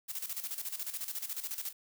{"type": "noise with tremolo", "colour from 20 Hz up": "blue", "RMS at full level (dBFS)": -37, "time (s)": [0.08, 1.73], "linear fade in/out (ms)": 20, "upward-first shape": "square", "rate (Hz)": 14, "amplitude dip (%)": 70, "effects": []}